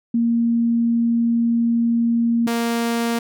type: tone pair in turn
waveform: sine / sawtooth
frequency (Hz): 233.1 / 233.1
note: A#3 / A#3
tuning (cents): 0 / 0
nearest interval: unison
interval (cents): 0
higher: neither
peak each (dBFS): -15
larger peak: neither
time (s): 0.14-2.47 / 2.47-3.19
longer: first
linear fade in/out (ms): 5
effects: none